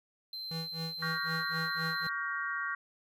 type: tone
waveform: triangle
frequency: 4104 Hz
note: C8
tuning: 34 cents flat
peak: -37 dBFS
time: 0.33-2.09 s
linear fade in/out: 2 ms
type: tone with tremolo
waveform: square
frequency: 163.2 Hz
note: E3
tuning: 17 cents flat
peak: -36 dBFS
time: 0.51-2.07 s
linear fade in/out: 2 ms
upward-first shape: sine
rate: 3.9 Hz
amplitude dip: 100%
type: chord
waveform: sine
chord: G half-diminished seventh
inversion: second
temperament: just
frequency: 1128.9 / 1411.2 / 1568 / 1881.6 Hz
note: Db6 / F6 / G6 / Bb6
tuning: +31 / +18 / 0 / +16 cents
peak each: -38 dBFS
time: 1.02-2.75 s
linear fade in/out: 5 ms
effects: none